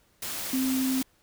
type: tone in noise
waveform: sine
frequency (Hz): 261.6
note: C4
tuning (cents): 0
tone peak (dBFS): -24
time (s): 0.53-1.02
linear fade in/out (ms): 5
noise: white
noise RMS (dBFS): -34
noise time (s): 0.22-1.03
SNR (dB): +7
effects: pink hiss -65 dBFS RMS until 1.22 s